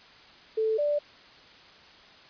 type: tone pair in turn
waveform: sine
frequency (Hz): 440 / 587.3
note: A4 / D5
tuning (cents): 0 / 0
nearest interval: perfect fourth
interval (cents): 500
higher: second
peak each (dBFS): -23 / -23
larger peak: neither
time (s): 0.57-0.78 / 0.78-0.99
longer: neither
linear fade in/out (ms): 10
effects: white hiss -52 dBFS RMS until 2.29 s + resampled to 11025 Hz